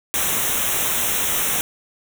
white band-stop noise, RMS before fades -21 dBFS, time 0.14-1.61 s, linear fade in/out 0 ms, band 3900 to 5600 Hz, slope 96 dB/octave, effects none

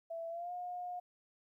sine tone with pitch glide, 664 to 715.8 Hz, E5 to F5, +12 to +42 cents, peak -39 dBFS, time 0.1-1 s, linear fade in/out 10 ms, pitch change +130 cents, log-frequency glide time 0.29-0.52 s, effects 13-bit

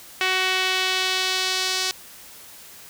sawtooth tone with band-pass filter sweep, 373.9 Hz, F#4, 18 cents sharp, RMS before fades -23 dBFS, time 0.21-1.91 s, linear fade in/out 0 ms, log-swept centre 2600 to 4900 Hz, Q 1.5, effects white hiss -44 dBFS RMS until 2.89 s

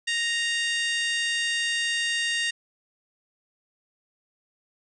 harmonic tone with a mistuned harmonic, 932.3 Hz, A#5, in tune, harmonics 2 / 3 / 4 / 5 / 6 / 7 / 8 / 9 / 10, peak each -27 / -29 / -32 / -36 / -40 / -40 / -41 / -40 / -45 dBFS, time 0.07-2.51 s, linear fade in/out 10 ms, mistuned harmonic 4, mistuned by -19 cents, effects none

